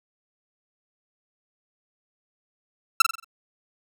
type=tone with echo; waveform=sawtooth; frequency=1337 Hz; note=E6; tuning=24 cents sharp; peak=-7 dBFS; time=3-3.02 s; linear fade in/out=5 ms; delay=45 ms; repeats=5; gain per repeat=-7 dB; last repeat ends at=3.245 s; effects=none